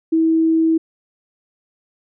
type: tone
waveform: sine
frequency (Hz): 323.8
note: E4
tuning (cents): -31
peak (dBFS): -12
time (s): 0.12-0.78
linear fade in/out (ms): 10
effects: none

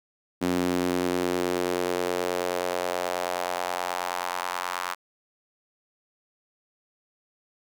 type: tone with high-pass filter sweep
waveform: sawtooth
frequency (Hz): 89.4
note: F2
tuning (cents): +41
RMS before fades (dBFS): -28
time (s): 0.41-4.95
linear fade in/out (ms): 20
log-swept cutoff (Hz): 250 to 1100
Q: 2.2
effects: none

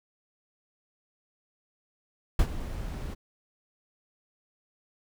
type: noise with ADSR envelope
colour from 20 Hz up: brown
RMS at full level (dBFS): -20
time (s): 2.39-3.15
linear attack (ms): 3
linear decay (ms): 71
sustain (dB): -15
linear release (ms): 18
effects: none

